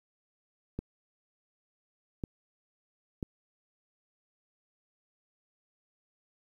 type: clicks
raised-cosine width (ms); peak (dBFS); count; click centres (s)
3; -21; 3; 0.79 / 2.238 / 3.228
effects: 10-bit